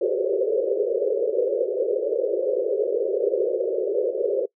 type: band-pass noise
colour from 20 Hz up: white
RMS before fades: -23 dBFS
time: 0.01-4.46 s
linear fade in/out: 10 ms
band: 370 to 560 Hz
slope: 96 dB/octave
effects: noise-tail reverb RT60 0.1 s tail -23 dB re dry